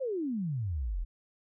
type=exponential sweep; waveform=sine; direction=down; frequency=560 to 36.54 Hz; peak=-30 dBFS; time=0-1.05 s; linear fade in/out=20 ms; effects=none